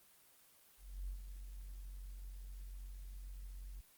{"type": "tone with ADSR envelope", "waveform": "sine", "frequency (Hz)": 46.25, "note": "F#1", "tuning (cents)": 0, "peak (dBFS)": -39, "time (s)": [0.77, 3.81], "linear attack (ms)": 310, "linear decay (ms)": 110, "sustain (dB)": -6, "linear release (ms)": 7, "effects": ["white hiss -66 dBFS RMS until 3.97 s", "Opus 24 kbps"]}